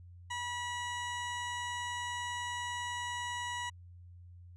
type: tone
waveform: 20% pulse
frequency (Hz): 970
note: B5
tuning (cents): -31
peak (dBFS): -31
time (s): 0.3-3.7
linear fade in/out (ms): 10
effects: added 88 Hz sine -50 dBFS peak until 4.56 s + resampled to 24000 Hz